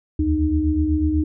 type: tone cluster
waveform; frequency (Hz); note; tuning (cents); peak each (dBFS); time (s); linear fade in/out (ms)
sine; 73.4 / 81.5 / 307.6; D2 / E2 / D#4; 0 / -19 / -20; -22 / -23 / -19; 0.19-1.24; 5
effects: none